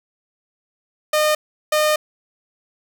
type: tone bursts at uneven times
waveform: sawtooth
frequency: 610 Hz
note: D#5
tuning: 34 cents flat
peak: -11 dBFS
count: 2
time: 1.13-1.35 / 1.72-1.96 s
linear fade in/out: 5 ms
effects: none